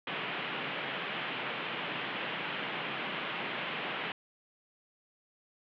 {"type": "band-pass noise", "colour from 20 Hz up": "white", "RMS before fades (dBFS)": -37, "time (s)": [0.07, 4.12], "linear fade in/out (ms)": 2, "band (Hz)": [130, 3200], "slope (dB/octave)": 48, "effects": []}